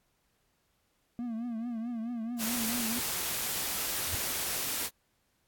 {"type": "tone with vibrato", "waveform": "triangle", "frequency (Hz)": 232.5, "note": "A#3", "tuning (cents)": -4, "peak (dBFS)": -31, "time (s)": [1.19, 2.99], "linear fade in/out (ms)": 0, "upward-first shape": "triangle", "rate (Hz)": 4.6, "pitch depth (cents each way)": 110}
{"type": "noise", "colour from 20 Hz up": "white", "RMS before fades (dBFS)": -33, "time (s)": [2.38, 4.9], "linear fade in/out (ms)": 50}
{"type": "tone with exponential growth", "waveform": "sine", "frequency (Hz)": 84.2, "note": "E2", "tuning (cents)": 37, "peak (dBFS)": -29, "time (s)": [4.03, 4.15], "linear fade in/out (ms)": 0, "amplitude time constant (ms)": 24}
{"effects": ["pink hiss -74 dBFS RMS until 5.47 s", "AAC 64 kbps"]}